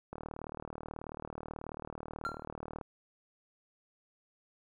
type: click train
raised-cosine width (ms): 1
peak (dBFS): -27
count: 104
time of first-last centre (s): 0.13-2.812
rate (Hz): 38.4
type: tone with exponential decay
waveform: triangle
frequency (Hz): 1373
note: F6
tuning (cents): -30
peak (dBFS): -28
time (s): 2.25-2.44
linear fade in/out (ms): 0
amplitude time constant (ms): 41
effects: none